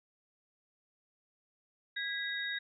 sine tone cluster, 1644 / 1971 / 3764 Hz, G#6 / B6 / A#7, -18 / -4 / +16 cents, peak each -37 / -40 / -39 dBFS, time 1.96-2.59 s, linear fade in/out 10 ms, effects none

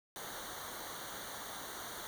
pink noise with comb filter, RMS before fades -45 dBFS, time 0.16-2.07 s, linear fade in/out 0 ms, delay 0.39 ms, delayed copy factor -0.85, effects none

